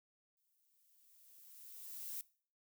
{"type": "noise with exponential growth", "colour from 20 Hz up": "violet", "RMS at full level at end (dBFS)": -43, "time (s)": [0.37, 2.21], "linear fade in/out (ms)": 1, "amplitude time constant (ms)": 400, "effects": ["noise-tail reverb RT60 0.5 s tail -22 dB re dry"]}